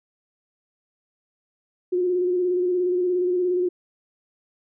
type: tone with vibrato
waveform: sine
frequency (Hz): 360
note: F#4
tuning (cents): -47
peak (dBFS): -19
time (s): 1.92-3.69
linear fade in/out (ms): 10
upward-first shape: square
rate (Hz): 17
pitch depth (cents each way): 28
effects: none